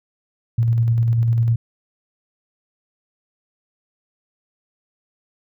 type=tone with tremolo; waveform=sine; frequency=115.8 Hz; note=A#2; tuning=11 cents flat; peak=-13 dBFS; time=0.58-1.56 s; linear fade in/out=5 ms; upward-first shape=square; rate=10 Hz; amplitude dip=25%; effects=none